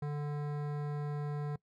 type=tone with hard clipping; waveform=sine; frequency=146.83 Hz; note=D3; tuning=in tune; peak=-36 dBFS; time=0.02-1.56 s; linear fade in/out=5 ms; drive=16 dB; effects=noise-tail reverb RT60 0.1 s tail -22 dB re dry